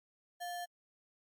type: tone with sample-and-hold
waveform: sine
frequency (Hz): 704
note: F5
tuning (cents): +14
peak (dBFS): -38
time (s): 0.4-0.66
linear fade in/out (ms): 20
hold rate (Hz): 2450
effects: MP3 64 kbps